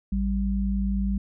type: tone pair together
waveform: sine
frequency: 55 / 196 Hz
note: A1 / G3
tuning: 0 / 0 cents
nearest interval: octave + minor seventh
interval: 2200 cents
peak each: -25 dBFS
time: 0.12-1.18 s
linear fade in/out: 5 ms
effects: none